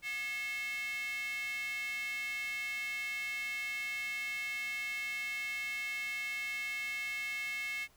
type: tone with high-pass filter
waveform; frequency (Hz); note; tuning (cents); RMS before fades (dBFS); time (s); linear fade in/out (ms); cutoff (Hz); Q
square; 241.4; B3; -39; -38; 0.02-7.88; 50; 2200; 7.3
effects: pink hiss -66 dBFS RMS until 7.96 s

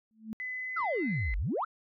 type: tone with exponential growth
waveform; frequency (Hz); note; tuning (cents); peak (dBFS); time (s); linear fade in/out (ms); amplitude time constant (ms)
sine; 220; A3; 0; -31; 0.11-0.33; 0; 47
type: tone with pitch glide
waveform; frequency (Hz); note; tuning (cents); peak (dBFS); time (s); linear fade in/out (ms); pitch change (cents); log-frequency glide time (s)
sine; 2014 to 2042; B6 to C7; +33 to -43; -34; 0.4-1.34; 0; +24; 0.52-1.06
type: exponential two-way sweep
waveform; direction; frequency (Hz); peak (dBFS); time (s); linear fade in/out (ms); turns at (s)
sine; down then up; 1469 to 42.8 to 1469; -28; 0.76-1.65; 10; 1.37
effects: tanh soft clip ceiling -21 dBFS

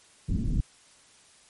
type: low-pass noise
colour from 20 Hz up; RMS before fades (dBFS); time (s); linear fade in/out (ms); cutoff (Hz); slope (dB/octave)
pink; -26; 0.28-0.61; 10; 230; 24
effects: white hiss -57 dBFS RMS until 1.49 s + MP3 48 kbps

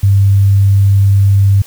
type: tone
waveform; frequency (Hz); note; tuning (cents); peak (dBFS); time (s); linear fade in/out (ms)
sine; 98.8; G2; +14; -5; 0.03-1.62; 5
effects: white hiss -38 dBFS RMS until 1.66 s

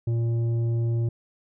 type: tone with tanh clipping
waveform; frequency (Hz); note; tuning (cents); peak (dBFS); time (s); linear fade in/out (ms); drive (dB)
triangle; 116.3; A#2; -4; -23; 0.07-1.09; 5; 12
effects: none

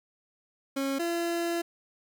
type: tone pair in turn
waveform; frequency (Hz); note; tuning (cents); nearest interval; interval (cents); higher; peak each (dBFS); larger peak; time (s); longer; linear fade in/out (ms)
30% pulse; 273.1 / 340.1; C#4 / F4; -26 / -46; major third; 380; second; -25; neither; 0.76-0.99 / 0.99-1.62; second; 10
effects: none

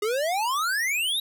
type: exponential sweep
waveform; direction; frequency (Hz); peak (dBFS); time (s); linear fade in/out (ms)
square; up; 404.4 to 3892; -24; 0.02-1.2; 5
effects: none

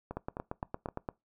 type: two click trains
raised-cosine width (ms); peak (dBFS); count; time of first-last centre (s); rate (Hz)
1; -21 / -24; 9 / 4; 0.17-1.088 / 0.11-0.887; 8.71 / 3.86
effects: noise-tail reverb RT60 0.2 s tail -22 dB re dry

